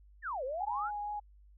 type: exponential two-way sweep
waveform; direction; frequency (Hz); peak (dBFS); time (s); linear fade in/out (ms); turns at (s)
sine; down then up; 1913 to 493.9 to 1517; -34; 0.22-0.91; 50; 0.44
type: tone with vibrato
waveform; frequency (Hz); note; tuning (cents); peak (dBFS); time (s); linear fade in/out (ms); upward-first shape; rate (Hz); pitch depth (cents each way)
sine; 830; G#5; -1; -35; 0.6-1.2; 10; triangle; 4.3; 12
effects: added 50 Hz sine -56 dBFS peak until 1.57 s